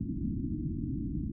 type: low-pass noise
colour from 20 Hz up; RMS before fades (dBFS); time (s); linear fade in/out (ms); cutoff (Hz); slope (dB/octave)
white; -34; 0-1.32; 10; 320; 96
effects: none